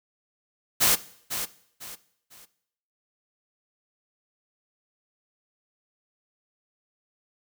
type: noise with echo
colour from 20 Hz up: white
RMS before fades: -20 dBFS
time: 0.8-0.96 s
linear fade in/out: 20 ms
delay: 500 ms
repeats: 3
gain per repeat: -10 dB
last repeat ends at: 2.46 s
effects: noise-tail reverb RT60 0.7 s tail -18 dB re dry